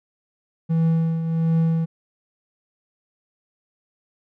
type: tone with tremolo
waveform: triangle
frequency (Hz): 163.5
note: E3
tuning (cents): -14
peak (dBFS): -13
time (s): 0.69-1.86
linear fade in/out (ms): 20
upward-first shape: triangle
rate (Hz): 1.4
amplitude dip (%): 60
effects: none